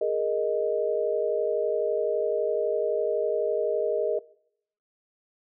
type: chord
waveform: sine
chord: Ab suspended second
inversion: none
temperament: just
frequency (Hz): 415.3 / 467.2 / 623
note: Ab4 / Bb4 / Eb5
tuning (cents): 0 / +4 / +2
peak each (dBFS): -28 / -27 / -27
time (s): 0.01-4.19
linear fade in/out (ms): 5
effects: noise-tail reverb RT60 0.7 s tail -22 dB re dry